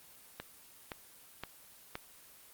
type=click train; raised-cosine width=0.3 ms; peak=-22 dBFS; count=4; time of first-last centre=0.4-1.954 s; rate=1.93 Hz; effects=white hiss -57 dBFS RMS until 2.53 s + Opus 24 kbps